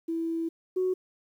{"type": "tone pair in turn", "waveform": "sine", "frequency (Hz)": [329.6, 370], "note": ["E4", "F#4"], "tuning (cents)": [0, 0], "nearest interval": "major second", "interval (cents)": 200, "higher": "second", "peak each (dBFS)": [-27, -23], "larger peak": "second", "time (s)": [[0.08, 0.49], [0.76, 0.94]], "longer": "first", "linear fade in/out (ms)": 10, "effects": ["tanh soft clip ceiling -19 dBFS", "10-bit"]}